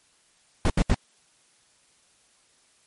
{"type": "noise bursts", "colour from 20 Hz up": "brown", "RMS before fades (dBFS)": -19, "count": 3, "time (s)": [0.65, 0.945], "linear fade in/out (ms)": 2, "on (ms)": 49, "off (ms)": 74, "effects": ["white hiss -62 dBFS RMS until 2.86 s", "MP3 48 kbps"]}